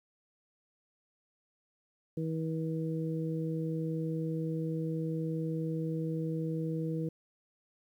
harmonic tone, 160.7 Hz, E3, 44 cents flat, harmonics 1 / 2 / 3, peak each -33 / -37 / -39 dBFS, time 2.17-7.09 s, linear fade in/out 5 ms, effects 11-bit

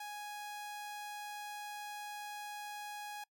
sawtooth tone, 830.6 Hz, G#5, in tune, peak -39 dBFS, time 0-3.24 s, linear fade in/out 5 ms, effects noise-tail reverb RT60 0.1 s tail -23 dB re dry

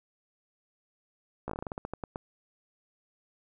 slowing click train, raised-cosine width 1 ms, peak -21 dBFS, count 14, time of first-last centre 1.48-2.159 s, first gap 15 ms, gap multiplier 1.19, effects none

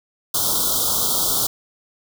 white band-stop noise, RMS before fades -20 dBFS, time 0.34-1.47 s, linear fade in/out 5 ms, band 1400 to 3200 Hz, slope 96 dB/octave, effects none

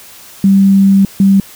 sine tone bursts at uneven times, 195.5 Hz, G3, 4 cents flat, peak -4 dBFS, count 2, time 0.44-1.05 / 1.2-1.4 s, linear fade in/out 2 ms, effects white hiss -36 dBFS RMS until 1.55 s

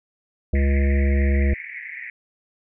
harmonic tone, 69.4 Hz, C#2, 3 cents sharp, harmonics 1 / 3 / 5 / 7 / 9, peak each -16 / -26 / -30 / -33 / -35 dBFS, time 0.53-1.54 s, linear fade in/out 5 ms
pink band-pass noise, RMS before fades -35 dBFS, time 0.55-2.1 s, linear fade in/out 2 ms, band 1800 to 2300 Hz, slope 96 dB/octave
effects none

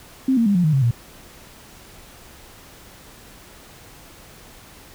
sine tone with pitch steps, 263.3 / 230.5 / 201.9 / 176.75 / 154.76 / 135.51 / 118.65 Hz, C4 / A#3 / G#3 / F3 / D#3 / C#3 / A#2, +11 / -19 / -49 / +21 / -9 / -39 / +31 cents, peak -14 dBFS, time 0.28-0.91 s, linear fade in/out 5 ms, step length 90 ms, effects pink hiss -45 dBFS RMS until 4.94 s

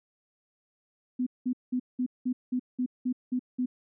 sine tone bursts, 251.2 Hz, B3, 30 cents sharp, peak -25 dBFS, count 10, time 1.19-3.66 s, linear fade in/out 10 ms, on 76 ms, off 190 ms, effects none

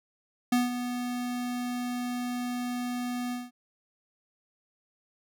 square tone with ADSR envelope, 245.7 Hz, B3, 9 cents flat, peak -21 dBFS, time 0.52-3.51 s, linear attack 6 ms, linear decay 170 ms, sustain -10 dB, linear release 190 ms, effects none

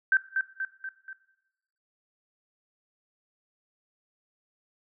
sine tone with echo, 1555 Hz, G6, 14 cents flat, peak -18 dBFS, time 0.12-0.17 s, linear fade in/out 2 ms, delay 240 ms, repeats 4, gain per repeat -5 dB, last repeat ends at 1.13 s, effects noise-tail reverb RT60 1.0 s tail -18 dB re dry

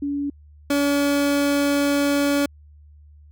sine / 30% pulse tone pair in turn, 284.7 / 284.7 Hz, C#4 / C#4, +46 / +46 cents, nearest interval unison, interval 0 cents, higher neither, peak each -22 / -15 dBFS, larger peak second, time 0.02-0.3 / 0.7-2.46 s, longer second, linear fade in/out 5 ms, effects added 74 Hz sine -45 dBFS peak until 3.31 s

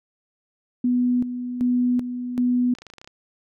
sine tone with tremolo, 246.9 Hz, B3, in tune, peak -17 dBFS, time 0.84-2.74 s, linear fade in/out 5 ms, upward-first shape square, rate 1.3 Hz, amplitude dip 65%
clicks, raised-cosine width 0.2 ms, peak -25 dBFS, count 10, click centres 2.751 / 2.786 / 2.82 / 2.867 / 2.901 / 2.937 / 2.983 / 3.015 / 3.045 / 3.075 s
effects none

